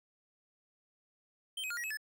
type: tone with pitch steps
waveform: square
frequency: 3128 / 2528 / 1418 / 1904 / 2577 / 1730 Hz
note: G7 / D#7 / F6 / A#6 / E7 / A6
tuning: -4 / +27 / +26 / +36 / -40 / -30 cents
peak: -37 dBFS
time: 1.57-1.972 s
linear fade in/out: 5 ms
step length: 67 ms
effects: none